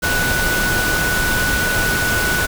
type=tone in noise; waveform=sine; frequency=1480 Hz; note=F#6; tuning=in tune; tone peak=-18 dBFS; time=0.02-2.47 s; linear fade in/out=20 ms; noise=pink; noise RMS=-20 dBFS; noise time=0.02-2.47 s; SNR=-1 dB; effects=none